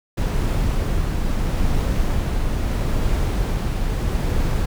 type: noise with tremolo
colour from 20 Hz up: brown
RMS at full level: -19 dBFS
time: 0.17-4.66 s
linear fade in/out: 10 ms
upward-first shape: triangle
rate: 0.76 Hz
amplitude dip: 25%
effects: none